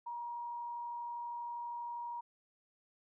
sine tone with frequency modulation, 950 Hz, A#5, 33 cents sharp, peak -39 dBFS, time 0.06-2.21 s, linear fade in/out 10 ms, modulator 32.5 Hz, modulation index 0.3, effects none

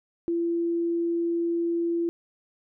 sine tone, 339 Hz, E4, 49 cents sharp, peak -23 dBFS, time 0.28-2.09 s, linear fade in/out 0 ms, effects none

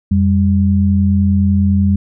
sine tone pair together, 88.2 / 198.17 Hz, F2 / G3, +18 / +19 cents, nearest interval octave + major second, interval 1401 cents, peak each -12 dBFS, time 0.11-1.96 s, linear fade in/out 5 ms, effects none

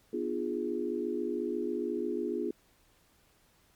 sine chord, B diminished seventh, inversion none, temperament equal with one note detuned, 246.9 / 301.2 / 349.2 / 415.3 Hz, B3 / D4 / F4 / Ab4, 0 / +44 / 0 / 0 cents, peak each -37 / -38 / -34 / -35 dBFS, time 0.13-2.51 s, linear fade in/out 5 ms, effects pink hiss -66 dBFS RMS until 3.75 s + MP3 96 kbps

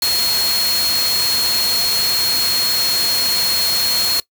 sine tone in noise, 4289 Hz, C8, 42 cents sharp, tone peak -16 dBFS, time 0.02-4.2 s, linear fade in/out 2 ms, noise white, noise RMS -21 dBFS, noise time 0.02-4.2 s, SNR +2 dB, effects noise-tail reverb RT60 0.1 s tail -20 dB re dry

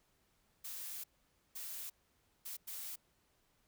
blue noise bursts at uneven times, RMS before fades -45 dBFS, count 4, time 0.64-1.04 / 1.55-1.9 / 2.45-2.57 / 2.67-2.96 s, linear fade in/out 10 ms, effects pink hiss -75 dBFS RMS until 3.67 s

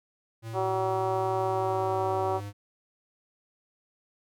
square tone with pitch glide, 113 to 101.84 Hz, A2 to G#2, +47 to -33 cents, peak -36 dBFS, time 0.42-2.53 s, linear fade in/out 50 ms, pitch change -180 cents, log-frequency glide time 1.47-2.32 s
harmonic tone, 189.5 Hz, F#3, 42 cents sharp, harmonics 2 / 3 / 4 / 5 / 6 / 7, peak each -30 / -33 / -30 / -34 / -37 / -43 dBFS, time 0.53-2.41 s, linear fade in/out 50 ms
effects none

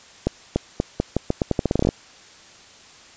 accelerating click train, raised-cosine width 2 ms, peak -5 dBFS, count 17, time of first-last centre 0.27-1.889 s, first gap 290 ms, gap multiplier 0.83, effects white hiss -47 dBFS RMS until 3.16 s + resampled to 16000 Hz

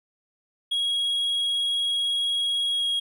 triangle tone with pitch glide, 3306 to 3287 Hz, G#7 to G#7, -9 to -19 cents, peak -21 dBFS, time 0.71-3 s, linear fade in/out 10 ms, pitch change -10 cents, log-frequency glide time 2.71-2.86 s, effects none

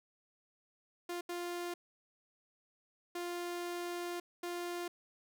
sawtooth tone bursts at uneven times, 349.7 Hz, F4, 2 cents sharp, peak -34 dBFS, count 4, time 1.09-1.21 / 1.29-1.74 / 3.15-4.2 / 4.43-4.88 s, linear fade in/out 5 ms, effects none

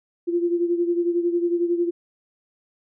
sine beating tone pair, 344 / 355 Hz, F4 / F4, -26 / +28 cents, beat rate 11 Hz, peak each -20 / -26 dBFS, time 0.27-1.91 s, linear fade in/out 20 ms, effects none

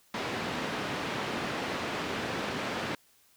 pink band-pass noise, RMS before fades -34 dBFS, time 0.14-2.95 s, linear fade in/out 2 ms, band 180 to 3300 Hz, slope 12 dB/octave, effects white hiss -64 dBFS RMS until 3.36 s

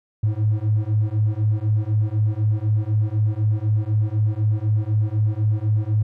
triangle beating tone pair, 104.9 / 108.9 Hz, G#2 / A2, +18 / -17 cents, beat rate 4 Hz, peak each -17 dBFS, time 0.23-6.03 s, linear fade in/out 10 ms, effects tanh soft clip ceiling -13 dBFS

